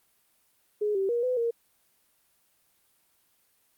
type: tone with pitch steps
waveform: sine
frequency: 418.7 / 387.6 / 474.9 / 504 / 466.2 Hz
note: G#4 / G4 / A#4 / B4 / A#4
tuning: +14 / -20 / +32 / +35 / 0 cents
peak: -24 dBFS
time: 0.81-1.51 s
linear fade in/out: 10 ms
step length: 140 ms
effects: white hiss -68 dBFS RMS until 3.77 s + Opus 32 kbps